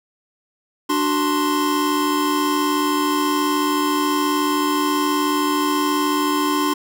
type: tone cluster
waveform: square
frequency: 295.2 / 374 / 1048 Hz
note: D4 / F#4 / C6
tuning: +9 / +19 / +2 cents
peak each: -21 / -26 / -22 dBFS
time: 0.89-6.74 s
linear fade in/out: 10 ms
effects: none